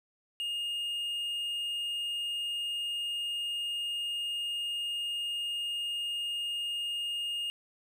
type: tone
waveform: triangle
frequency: 2840 Hz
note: F7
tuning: 28 cents sharp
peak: -30 dBFS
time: 0.4-7.5 s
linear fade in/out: 0 ms
effects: none